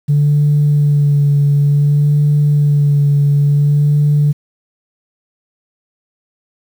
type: tone with vibrato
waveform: sine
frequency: 145.2 Hz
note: D3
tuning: 19 cents flat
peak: -7 dBFS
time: 0.08-4.33 s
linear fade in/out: 20 ms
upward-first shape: sine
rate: 0.56 Hz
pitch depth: 23 cents each way
effects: tanh soft clip ceiling -5 dBFS + 7-bit